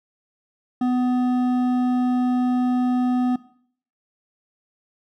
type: tone with hard clipping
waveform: triangle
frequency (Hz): 249.7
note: B3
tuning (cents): +19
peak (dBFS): -20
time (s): 0.81-3.36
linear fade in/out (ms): 5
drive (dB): 13
effects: noise-tail reverb RT60 0.6 s tail -19 dB re dry